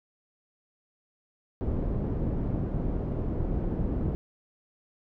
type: low-pass noise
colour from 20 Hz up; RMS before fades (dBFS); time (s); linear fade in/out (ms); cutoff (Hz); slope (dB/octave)
pink; -29; 1.61-4.15; 0; 370; 12
effects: none